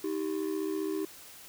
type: ring-modulated tone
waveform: triangle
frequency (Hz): 353.7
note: F4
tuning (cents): +22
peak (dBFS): -25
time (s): 0.04-1.05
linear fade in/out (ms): 2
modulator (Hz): 37.6
effects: white hiss -50 dBFS RMS until 1.48 s